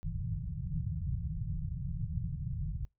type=low-pass noise; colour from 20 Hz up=white; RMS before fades=-36 dBFS; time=0.03-2.85 s; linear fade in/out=0 ms; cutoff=170 Hz; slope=96 dB/octave; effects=noise-tail reverb RT60 0.2 s tail -24 dB re dry